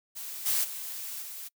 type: noise with level steps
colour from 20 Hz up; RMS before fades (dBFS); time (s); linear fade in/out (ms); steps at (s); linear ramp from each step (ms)
blue; -39 / -27 / -38 / -41; 0.15-1.49; 20; 0.45 / 0.63 / 1.21; 20
effects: noise-tail reverb RT60 0.1 s tail -26 dB re dry